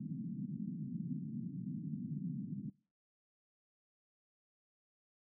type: band-pass noise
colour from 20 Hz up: pink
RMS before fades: -42 dBFS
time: 0-2.7 s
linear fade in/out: 10 ms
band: 140 to 250 Hz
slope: 48 dB/octave
effects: noise-tail reverb RT60 0.4 s tail -23 dB re dry